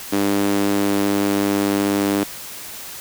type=tone with high-pass filter; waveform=sawtooth; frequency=100.3 Hz; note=G2; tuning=40 cents sharp; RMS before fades=-19 dBFS; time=0.12-2.24 s; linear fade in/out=10 ms; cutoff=280 Hz; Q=2.7; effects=white hiss -34 dBFS RMS until 3 s